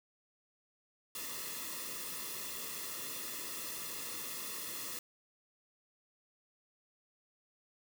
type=noise with comb filter; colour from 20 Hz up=white; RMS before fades=-42 dBFS; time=1.15-4.99 s; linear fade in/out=2 ms; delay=1.3 ms; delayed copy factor=-0.8; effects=none